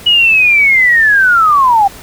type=linear sweep; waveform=sine; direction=down; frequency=2934 to 768 Hz; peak=-5 dBFS; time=0.06-1.88 s; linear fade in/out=10 ms; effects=pink hiss -33 dBFS RMS until 2.02 s